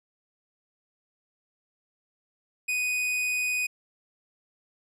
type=tone; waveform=45% pulse; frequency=2489 Hz; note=D#7; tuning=in tune; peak=-25 dBFS; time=2.68-3.67 s; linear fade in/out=10 ms; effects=low-pass 12000 Hz 12 dB/octave